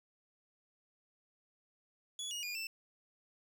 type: tone with pitch steps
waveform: 25% pulse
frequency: 3394 / 2876 / 2429 / 2665 Hz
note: G#7 / F#7 / D#7 / E7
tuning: +37 / -50 / -42 / +18 cents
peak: -35 dBFS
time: 2.19-2.67 s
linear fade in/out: 2 ms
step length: 120 ms
effects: none